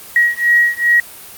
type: beating tone pair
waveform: sine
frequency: 1901 / 1903.5 Hz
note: A#6 / A#6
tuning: +33 / +36 cents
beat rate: 2.5 Hz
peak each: -13 dBFS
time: 0.16-1 s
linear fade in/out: 2 ms
effects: white hiss -35 dBFS RMS until 1.37 s + Opus 32 kbps